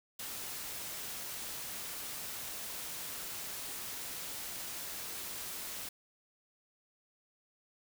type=noise; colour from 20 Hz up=white; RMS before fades=-42 dBFS; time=0.19-5.89 s; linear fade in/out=5 ms; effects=none